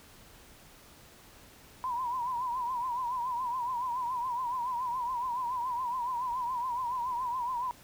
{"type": "tone with vibrato", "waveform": "sine", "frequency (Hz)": 987.8, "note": "B5", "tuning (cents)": 0, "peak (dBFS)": -30, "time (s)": [1.84, 7.71], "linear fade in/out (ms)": 0, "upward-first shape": "triangle", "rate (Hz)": 7.1, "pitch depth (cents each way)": 110, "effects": ["pink hiss -55 dBFS RMS until 7.83 s"]}